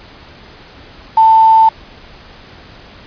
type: tone with quantisation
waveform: sine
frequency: 890 Hz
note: A5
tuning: 20 cents sharp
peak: -4 dBFS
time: 1.17-1.69 s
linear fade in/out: 5 ms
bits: 4
effects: pink hiss -38 dBFS RMS until 3.06 s + resampled to 11025 Hz